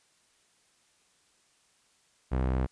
sawtooth tone with low-pass filter, 64.3 Hz, C2, 30 cents flat, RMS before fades -28 dBFS, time 2.31-2.67 s, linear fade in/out 20 ms, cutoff 1600 Hz, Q 0.61, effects white hiss -67 dBFS RMS until 2.71 s + resampled to 22050 Hz

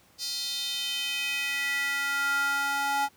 square tone with high-pass filter sweep, 280 Hz, C#4, 18 cents sharp, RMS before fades -29 dBFS, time 0.18-3.09 s, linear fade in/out 50 ms, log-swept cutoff 4700 to 920 Hz, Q 4, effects pink hiss -60 dBFS RMS until 3.16 s + high-pass 80 Hz 12 dB/octave

